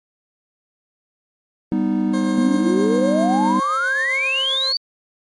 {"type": "chord", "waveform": "triangle", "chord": "G augmented", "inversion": "none", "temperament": "equal", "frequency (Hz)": [196, 246.9, 311.1], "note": ["G3", "B3", "D#4"], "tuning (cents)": [0, 0, 0], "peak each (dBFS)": -19, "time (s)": [1.72, 3.6], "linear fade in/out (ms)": 0}
{"type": "tone with tremolo", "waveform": "20% pulse", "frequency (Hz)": 533, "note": "C5", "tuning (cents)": 32, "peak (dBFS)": -21, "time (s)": [2.13, 4.73], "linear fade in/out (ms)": 10, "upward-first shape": "triangle", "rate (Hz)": 7.6, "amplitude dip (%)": 40}
{"type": "exponential sweep", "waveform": "sine", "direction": "up", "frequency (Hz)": [233.1, 4646], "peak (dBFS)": -17, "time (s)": [2.38, 4.77], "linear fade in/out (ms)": 2}
{"effects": ["MP3 48 kbps"]}